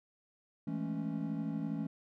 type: chord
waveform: triangle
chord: A major seventh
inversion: second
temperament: equal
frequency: 164.81 / 207.7 / 220 / 277.2 Hz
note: E3 / G#3 / A3 / C#4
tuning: 0 / 0 / 0 / 0 cents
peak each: -37 / -40 / -38 / -37 dBFS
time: 0.67-1.87 s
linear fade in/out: 5 ms
effects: none